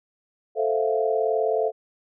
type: chord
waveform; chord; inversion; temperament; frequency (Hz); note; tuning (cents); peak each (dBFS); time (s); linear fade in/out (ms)
sine; F major seventh; first; equal; 440 / 523.3 / 659.3 / 698.5; A4 / C5 / E5 / F5; 0 / 0 / 0 / 0; -23 / -28 / -26 / -28; 0.55-1.72; 50
effects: none